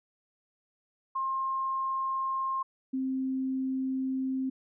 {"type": "tone pair in turn", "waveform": "sine", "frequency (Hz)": [1064, 262.9], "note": ["C6", "C4"], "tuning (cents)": [29, 8], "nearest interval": "2 octaves", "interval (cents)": 2421, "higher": "first", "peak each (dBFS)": -28, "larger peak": "neither", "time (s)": [[1.15, 2.63], [2.93, 4.5]], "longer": "second", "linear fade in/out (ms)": 10, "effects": []}